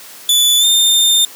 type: tone with pitch glide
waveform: sawtooth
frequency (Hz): 3473 to 3614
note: A7 to A7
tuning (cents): -23 to +46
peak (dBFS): -6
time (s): 0.29-1.25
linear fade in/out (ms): 2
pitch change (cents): +69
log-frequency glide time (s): 0.59-0.65
effects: white hiss -36 dBFS RMS until 1.35 s + high-pass 200 Hz 12 dB/octave